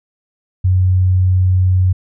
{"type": "tone", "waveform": "sine", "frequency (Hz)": 92.3, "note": "F#2", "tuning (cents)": -4, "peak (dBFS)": -9, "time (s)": [0.64, 1.93], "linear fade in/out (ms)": 10, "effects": []}